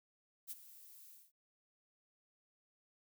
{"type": "noise with ADSR envelope", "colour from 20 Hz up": "violet", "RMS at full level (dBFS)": -43, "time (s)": [0.47, 1.32], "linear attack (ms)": 41, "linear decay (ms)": 29, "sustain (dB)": -15, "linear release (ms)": 190, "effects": []}